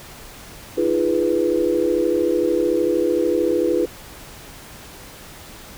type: chord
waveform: sine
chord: F half-diminished seventh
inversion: third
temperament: equal with one note detuned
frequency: 311.1 / 344.4 / 415.3 / 493.9 Hz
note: Eb4 / F4 / Ab4 / Cb5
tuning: 0 / -24 / 0 / 0 cents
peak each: -24 / -20 / -23 / -21 dBFS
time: 0.77-3.86 s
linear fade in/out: 10 ms
effects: pink hiss -40 dBFS RMS until 5.77 s